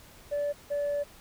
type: tone pair in turn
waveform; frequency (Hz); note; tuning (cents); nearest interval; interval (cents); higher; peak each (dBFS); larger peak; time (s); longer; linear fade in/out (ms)
sine; 580 / 577.8; D5 / D5; -22 / -28; unison; 6; first; -25; neither; 0.31-0.53 / 0.7-1.04; second; 20
effects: tanh soft clip ceiling -25 dBFS + pink hiss -53 dBFS RMS until 1.2 s